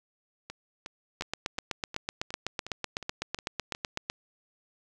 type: two click trains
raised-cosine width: 0.2 ms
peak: -22 / -13 dBFS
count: 10 / 24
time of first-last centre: 0.5-3.749 / 1.21-4.099 s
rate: 2.77 / 7.96 Hz
effects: none